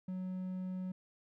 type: tone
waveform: triangle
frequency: 185 Hz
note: F#3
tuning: in tune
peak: -35 dBFS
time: 0.08-0.92 s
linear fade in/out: 5 ms
effects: none